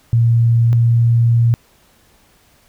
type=tone pair in turn; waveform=sine; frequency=116.54 / 117.13 Hz; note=A#2 / A#2; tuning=0 / +9 cents; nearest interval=unison; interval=9 cents; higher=second; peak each=-9 dBFS; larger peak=neither; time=0.13-0.73 / 0.73-1.54 s; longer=second; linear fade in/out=0 ms; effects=pink hiss -53 dBFS RMS until 2.68 s